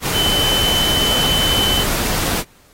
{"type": "tone in noise", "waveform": "sine", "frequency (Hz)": 3040, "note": "F#7", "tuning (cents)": 46, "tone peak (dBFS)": -16, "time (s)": [0.12, 1.85], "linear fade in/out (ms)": 50, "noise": "pink", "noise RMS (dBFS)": -20, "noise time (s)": [0.01, 2.44], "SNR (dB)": 1, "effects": ["pink hiss -51 dBFS RMS until 2.73 s", "AAC 48 kbps"]}